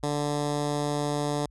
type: tone with notch filter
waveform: 10% pulse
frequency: 146.6 Hz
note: D3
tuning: 3 cents flat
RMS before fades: -28 dBFS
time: 0.03-1.46 s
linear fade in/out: 5 ms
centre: 2300 Hz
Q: 1.4
effects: added 50 Hz sine -52 dBFS peak until 1.5 s + resampled to 24000 Hz